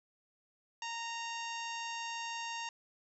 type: harmonic tone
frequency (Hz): 926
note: A#5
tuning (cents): -12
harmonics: 1 / 2 / 3 / 4 / 5 / 6 / 7 / 8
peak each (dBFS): -41 / -46 / -44 / -50 / -52 / -50 / -50 / -57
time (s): 0.82-2.69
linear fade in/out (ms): 2
effects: none